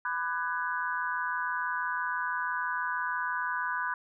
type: chord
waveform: sine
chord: G# half-diminished seventh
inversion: first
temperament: just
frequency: 996.7 / 1196.1 / 1495.1 / 1661.2 Hz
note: B5 / D6 / F#6 / G#6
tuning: +16 / +31 / +18 / 0 cents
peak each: -33 / -38 / -33 / -37 dBFS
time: 0.05-3.94 s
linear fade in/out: 2 ms
effects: none